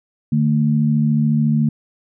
sine tone pair together, 150 / 224 Hz, D3 / A3, +37 / +31 cents, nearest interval perfect fifth, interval 694 cents, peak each -16 dBFS, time 0.32-1.69 s, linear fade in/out 5 ms, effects none

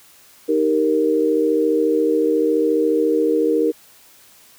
sine chord, Eb major, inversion none, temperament equal, 311.1 / 392 / 466.2 Hz, Eb4 / G4 / Bb4, 0 / 0 / 0 cents, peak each -19 / -22 / -17 dBFS, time 0.48-3.72 s, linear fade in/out 20 ms, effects white hiss -49 dBFS RMS until 4.58 s + high-pass 60 Hz 12 dB/octave

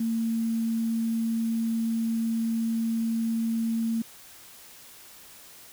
sine tone with quantisation, 227.1 Hz, A#3, 45 cents flat, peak -24 dBFS, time 0-4.02 s, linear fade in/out 5 ms, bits 8, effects white hiss -49 dBFS RMS until 5.72 s

